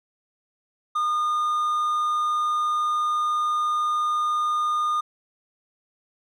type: tone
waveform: triangle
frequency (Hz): 1219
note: D#6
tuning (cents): -36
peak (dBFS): -19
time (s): 0.95-5.01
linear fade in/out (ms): 10
effects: none